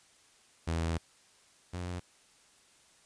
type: tone pair in turn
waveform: sawtooth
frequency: 82.41 / 89.13 Hz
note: E2 / F2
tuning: 0 / +36 cents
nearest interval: minor second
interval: 136 cents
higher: second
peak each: -26 / -32 dBFS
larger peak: first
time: 0.67-0.98 / 1.73-2 s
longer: first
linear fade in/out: 10 ms
effects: white hiss -63 dBFS RMS until 3.05 s + resampled to 22050 Hz